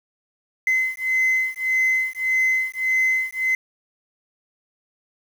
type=beating tone pair; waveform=sine; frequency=2049 / 2050.7 Hz; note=C7 / C7; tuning=-37 / -35 cents; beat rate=1.7 Hz; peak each=-20 dBFS; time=0.67-3.55 s; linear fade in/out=2 ms; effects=tanh soft clip ceiling -14 dBFS + 7-bit